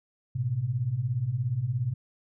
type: beating tone pair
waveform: sine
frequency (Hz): 110 / 127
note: A2 / B2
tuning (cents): 0 / +49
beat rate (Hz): 17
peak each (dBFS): -31 / -27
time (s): 0.35-1.94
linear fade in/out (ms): 10
effects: none